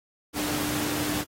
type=tone in noise; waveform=sine; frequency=298.7 Hz; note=D4; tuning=29 cents sharp; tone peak=-30 dBFS; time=0.33-1.25 s; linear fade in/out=50 ms; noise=pink; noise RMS=-30 dBFS; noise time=0.33-1.25 s; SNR=-3 dB; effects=high-pass 100 Hz 12 dB/octave + AAC 48 kbps